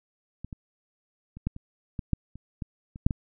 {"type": "clicks", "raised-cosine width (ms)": 5, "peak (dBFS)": [-24, -25, -29, -14, -27, -19, -11, -30, -20, -28, -6, -16], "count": 12, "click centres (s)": [0.446, 0.528, 1.37, 1.47, 1.564, 1.992, 2.133, 2.356, 2.622, 2.959, 3.065, 3.108], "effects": []}